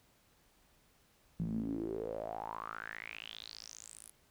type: tone with band-pass filter sweep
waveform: sawtooth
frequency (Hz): 54.9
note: A1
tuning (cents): -3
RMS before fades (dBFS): -42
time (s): 1.39-4.11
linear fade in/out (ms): 10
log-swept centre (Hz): 170 to 11000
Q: 7.9
effects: pink hiss -69 dBFS RMS until 4.3 s